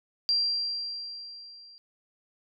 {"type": "tone with level ramp", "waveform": "sine", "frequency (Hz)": 4738, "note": "D8", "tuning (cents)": 14, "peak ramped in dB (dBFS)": [-21, -49], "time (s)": [0.29, 1.78], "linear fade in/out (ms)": 0, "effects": []}